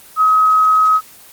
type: tone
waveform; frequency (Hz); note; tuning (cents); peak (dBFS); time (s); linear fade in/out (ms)
sine; 1271; D#6; +36; -8; 0.16-1.01; 50
effects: white hiss -41 dBFS RMS until 1.32 s + Opus 24 kbps